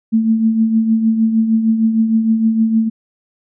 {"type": "tone with tremolo", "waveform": "sine", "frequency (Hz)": 223.1, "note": "A3", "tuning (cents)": 24, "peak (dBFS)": -8, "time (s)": [0.12, 2.9], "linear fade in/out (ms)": 20, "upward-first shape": "triangle", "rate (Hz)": 6.5, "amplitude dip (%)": 60, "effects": []}